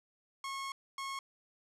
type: tone bursts at uneven times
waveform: sawtooth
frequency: 1090 Hz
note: C#6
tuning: 29 cents flat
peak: -34 dBFS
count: 2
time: 0.44-0.72 / 0.98-1.19 s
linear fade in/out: 2 ms
effects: low-pass 9000 Hz 12 dB/octave